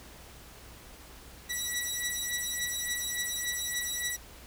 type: beating tone pair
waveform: 10% pulse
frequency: 1945 / 1948.5 Hz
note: B6 / B6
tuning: -27 / -24 cents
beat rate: 3.5 Hz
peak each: -25 dBFS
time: 1.49-4.17 s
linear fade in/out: 20 ms
effects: added 60 Hz sine -54 dBFS peak until 4.46 s + pink hiss -51 dBFS RMS until 4.46 s